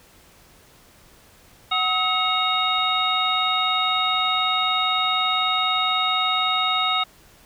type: tone cluster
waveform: sine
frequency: 745 / 1278 / 2197 / 2817 / 3741 Hz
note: F#5 / D#6 / C#7 / F7 / A#7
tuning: +12 / +46 / -16 / +14 / +5 cents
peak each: -27 / -23 / -28 / -30 / -23 dBFS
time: 1.71-7.04 s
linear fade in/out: 10 ms
effects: pink hiss -52 dBFS RMS until 7.45 s